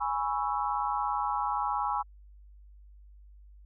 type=chord; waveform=sine; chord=C# minor seventh; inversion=second; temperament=equal; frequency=830.6 / 987.8 / 1108.7 / 1318.5 Hz; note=G#5 / B5 / C#6 / E6; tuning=0 / 0 / 0 / 0 cents; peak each=-31 / -33 / -34 / -35 dBFS; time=0-2.03 s; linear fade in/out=20 ms; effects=added 50 Hz sine -50 dBFS peak until 3.65 s